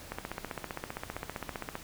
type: click train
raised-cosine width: 0.5 ms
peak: -20 dBFS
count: 26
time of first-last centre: 0.12-1.754 s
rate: 15.3 Hz
effects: pink hiss -48 dBFS RMS until 1.83 s